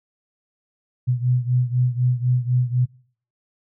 sine beating tone pair, 123.47 / 127.47 Hz, B2 / C3, 0 / -45 cents, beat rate 4 Hz, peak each -19 / -22 dBFS, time 1.07-2.86 s, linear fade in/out 20 ms, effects noise-tail reverb RT60 0.5 s tail -23 dB re dry

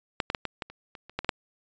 clicks, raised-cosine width 0.3 ms, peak -9 / -12 / -10 / -14 / -16 / -28 / -27 / -29 / -13 / -19 / -6 dBFS, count 11, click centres 0.202 / 0.301 / 0.348 / 0.453 / 0.622 / 0.7 / 0.952 / 1.096 / 1.19 / 1.246 / 1.292 s, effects resampled to 16000 Hz

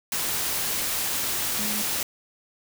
sine tone in noise, 210.7 Hz, G#3, 25 cents sharp, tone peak -33 dBFS, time 1.59-1.82 s, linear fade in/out 2 ms, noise white, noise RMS -27 dBFS, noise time 0.12-2.03 s, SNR -9 dB, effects none

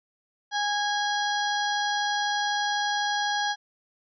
harmonic tone, 824 Hz, G#5, 14 cents flat, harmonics 1 / 2 / 4 / 5 / 6 / 7, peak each -27 / -29 / -33 / -37 / -38 / -38 dBFS, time 0.51-3.56 s, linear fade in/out 50 ms, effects none

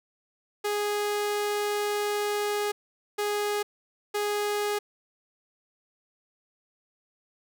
sawtooth tone bursts at uneven times, 414.2 Hz, G#4, 5 cents flat, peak -22 dBFS, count 3, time 0.64-2.72 / 3.18-3.63 / 4.14-4.79 s, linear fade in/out 10 ms, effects none

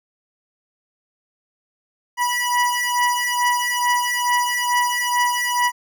25% pulse beating tone pair, 975 / 977.3 Hz, B5 / B5, -23 / -18 cents, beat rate 2.3 Hz, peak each -17 dBFS, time 2.17-5.72 s, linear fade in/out 50 ms, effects none

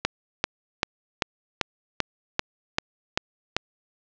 click train, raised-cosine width 0.2 ms, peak -3 dBFS, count 10, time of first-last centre 0.05-3.566 s, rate 2.56 Hz, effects low-pass 5000 Hz 12 dB/octave

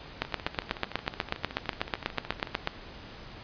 two click trains, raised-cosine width 0.3 ms, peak -10 / -22 dBFS, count 21 / 32, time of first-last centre 0.22-2.674 / 0.25-2.546 s, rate 8.15 / 13.5 Hz, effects pink hiss -46 dBFS RMS until 3.43 s + resampled to 11025 Hz

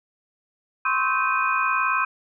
sine tone cluster, 1035 / 1094 / 1287 / 1553 / 2482 Hz, C6 / C#6 / E6 / G6 / D#7, -19 / -23 / -42 / -17 / -5 cents, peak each -26 dBFS, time 0.85-2.05 s, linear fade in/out 5 ms, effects none

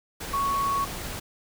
sine tone in noise, 1111 Hz, C#6, 4 cents sharp, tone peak -23 dBFS, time 0.33-0.85 s, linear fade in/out 10 ms, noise pink, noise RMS -35 dBFS, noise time 0.2-1.2 s, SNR +9 dB, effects none

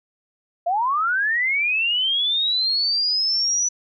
sine linear sweep, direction up, 659.3 to 5970 Hz, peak -18 dBFS, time 0.66-3.69 s, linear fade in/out 10 ms, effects none

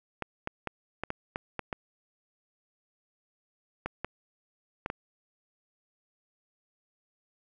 clicks, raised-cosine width 0.5 ms, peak -17 dBFS, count 12, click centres 0.223 / 0.474 / 0.673 / 1.036 / 1.104 / 1.359 / 1.593 / 1.728 / 3.86 / 4.046 / 4.861 / 4.901 s, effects none

